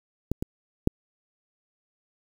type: clicks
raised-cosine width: 3 ms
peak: -12 / -15 / -6 dBFS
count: 3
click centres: 0.316 / 0.425 / 0.874 s
effects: 7-bit